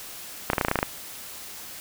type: clicks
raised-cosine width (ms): 0.5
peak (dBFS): -6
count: 10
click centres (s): 0.501 / 0.533 / 0.582 / 0.612 / 0.649 / 0.684 / 0.714 / 0.757 / 0.789 / 0.829
effects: white hiss -40 dBFS RMS until 1.8 s